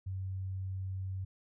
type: tone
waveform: sine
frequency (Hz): 94.8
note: F#2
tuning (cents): +43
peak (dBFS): -35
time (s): 0.06-1.25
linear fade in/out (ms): 10
effects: none